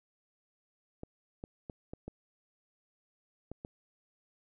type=clicks; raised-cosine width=2 ms; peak=-28 dBFS; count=7; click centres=1.034 / 1.439 / 1.698 / 1.935 / 2.08 / 3.516 / 3.649 s; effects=none